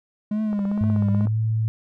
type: tone with vibrato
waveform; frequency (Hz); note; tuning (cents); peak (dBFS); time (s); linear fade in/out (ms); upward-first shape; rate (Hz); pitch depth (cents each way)
triangle; 207.7; G#3; 0; -19; 0.31-1.26; 5; triangle; 2.2; 89
type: click train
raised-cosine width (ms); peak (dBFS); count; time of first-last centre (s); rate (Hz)
1; -22; 13; 0.53-1.271; 16.2
type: tone with pitch glide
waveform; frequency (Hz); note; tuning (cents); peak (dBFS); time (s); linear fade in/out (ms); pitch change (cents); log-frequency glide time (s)
sine; 103.83 to 110.64; G#2 to A2; 0 to +10; -19; 0.81-1.68; 0; +110; 1.11-1.38
effects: none